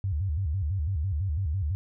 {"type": "tone with vibrato", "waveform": "sine", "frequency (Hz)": 85.1, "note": "F2", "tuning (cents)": -44, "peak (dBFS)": -25, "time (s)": [0.04, 1.75], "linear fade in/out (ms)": 0, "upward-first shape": "square", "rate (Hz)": 6, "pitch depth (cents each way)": 230, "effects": []}